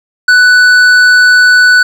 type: tone with hard clipping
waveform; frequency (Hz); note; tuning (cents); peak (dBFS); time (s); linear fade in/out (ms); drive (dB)
sine; 1488; F#6; +9; -4; 0.28-1.83; 5; 8
effects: none